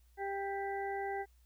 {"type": "harmonic tone", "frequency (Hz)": 395.1, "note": "G4", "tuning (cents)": 14, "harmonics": [1, 2, 4, 5], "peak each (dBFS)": [-39, -38, -47, -46], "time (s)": [0.17, 1.26], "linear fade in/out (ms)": 50, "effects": ["added 60 Hz sine -62 dBFS peak until 1.45 s", "white hiss -75 dBFS RMS until 1.45 s"]}